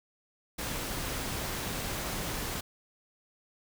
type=noise; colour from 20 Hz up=pink; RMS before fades=-35 dBFS; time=0.58-2.61 s; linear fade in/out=10 ms; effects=none